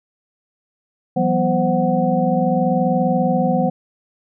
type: tone cluster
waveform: sine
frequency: 170.5 / 191 / 245.4 / 520 / 743 Hz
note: F3 / G3 / B3 / C5 / F#5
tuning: -41 / -45 / -11 / -11 / +7 cents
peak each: -21 dBFS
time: 1.16-3.7 s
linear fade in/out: 10 ms
effects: none